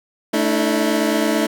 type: chord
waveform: 25% pulse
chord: A suspended fourth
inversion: none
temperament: equal with one note detuned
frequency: 220 / 293.7 / 322.7 Hz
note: A3 / D4 / E4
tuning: 0 / 0 / -37 cents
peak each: -17 dBFS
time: 0.33-1.47 s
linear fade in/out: 10 ms
effects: none